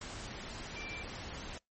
sine tone in noise, 2349 Hz, D7, in tune, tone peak -43 dBFS, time 0.76-1.03 s, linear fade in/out 5 ms, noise pink, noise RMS -44 dBFS, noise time 0.01-1.58 s, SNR -2 dB, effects noise-tail reverb RT60 0.2 s tail -26 dB re dry + MP3 32 kbps

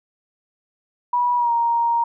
sine tone with pitch glide, 973 to 935.5 Hz, B5 to A#5, -26 to +6 cents, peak -16 dBFS, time 1.13-2.04 s, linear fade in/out 5 ms, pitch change -68 cents, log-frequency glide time 1.36-1.52 s, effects none

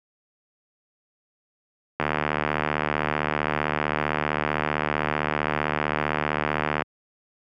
click train, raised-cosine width 0.5 ms, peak -7 dBFS, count 365, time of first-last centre 2-6.821 s, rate 75.5 Hz, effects high-pass 100 Hz 12 dB/octave

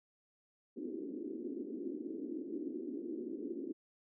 white band-pass noise, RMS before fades -42 dBFS, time 0.76-3.73 s, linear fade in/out 20 ms, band 250 to 370 Hz, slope 48 dB/octave, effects none

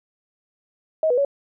sine tone with pitch steps, 633 / 491.9 / 561 Hz, D#5 / B4 / C#5, +30 / -7 / +21 cents, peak -16 dBFS, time 1.03-1.249 s, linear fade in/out 2 ms, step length 73 ms, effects none

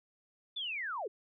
sine linear sweep, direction down, 3561 to 347.1 Hz, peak -35 dBFS, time 0.56-1.08 s, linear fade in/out 10 ms, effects none

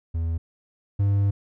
triangle tone pair in turn, 82.41 / 100.06 Hz, E2 / G2, 0 / +36 cents, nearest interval minor third, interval 336 cents, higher second, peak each -21 / -16 dBFS, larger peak second, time 0.14-0.38 / 0.99-1.31 s, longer second, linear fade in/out 10 ms, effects none

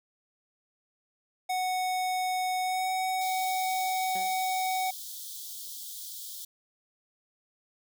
square tone with pitch glide, 740 to 749.5 Hz, F#5 to F#5, 0 to +22 cents, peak -28 dBFS, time 1.49-4.91 s, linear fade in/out 10 ms, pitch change +22 cents, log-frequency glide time 2.63-2.88 s
white high-pass noise, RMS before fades -41 dBFS, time 3.21-6.45 s, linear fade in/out 5 ms, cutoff 3200 Hz, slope 96 dB/octave
15% pulse tone with exponential decay, 188.4 Hz, F#3, 32 cents sharp, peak -34 dBFS, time 4.15-4.48 s, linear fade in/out 5 ms, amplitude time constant 70 ms
effects none

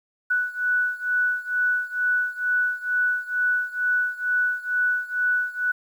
sine beating tone pair, 1480 / 1482.2 Hz, F#6 / F#6, 0 / +3 cents, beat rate 2.2 Hz, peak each -23 / -25 dBFS, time 0.3-5.72 s, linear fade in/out 10 ms, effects 9-bit

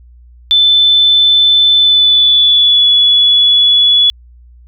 sine tone with pitch glide, 3520 to 3410 Hz, A7 to G#7, 0 to +45 cents, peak -5 dBFS, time 0.51-4.1 s, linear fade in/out 0 ms, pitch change -55 cents, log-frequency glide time 1.77-2.87 s, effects added 60 Hz sine -37 dBFS peak until 4.67 s

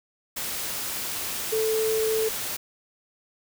sine tone in noise, 440 Hz, A4, in tune, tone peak -22 dBFS, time 1.52-2.29 s, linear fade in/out 10 ms, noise white, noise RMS -31 dBFS, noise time 0.36-2.57 s, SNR +6 dB, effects none

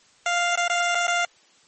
15% pulse tone with dropouts, 698.5 Hz, F5, in tune, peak -14 dBFS, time 0.26-1.25 s, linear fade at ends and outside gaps 2 ms, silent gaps 0.556-0.574 / 0.679-0.698 / 0.948-0.952 / 1.069-1.079 s, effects white hiss -57 dBFS RMS until 1.67 s + MP3 32 kbps

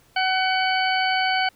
harmonic tone, 752 Hz, F#5, 28 cents sharp, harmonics 1 / 2 / 3 / 4 / 6, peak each -22 / -25 / -27 / -28 / -30 dBFS, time 0.16-1.49 s, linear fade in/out 5 ms, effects pink hiss -58 dBFS RMS until 1.55 s

